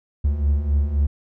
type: beating tone pair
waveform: triangle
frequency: 69.3 / 73.1 Hz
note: C#2 / D2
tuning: 0 / -7 cents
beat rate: 3.8 Hz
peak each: -22 / -16 dBFS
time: 0.24-1.07 s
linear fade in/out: 10 ms
effects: none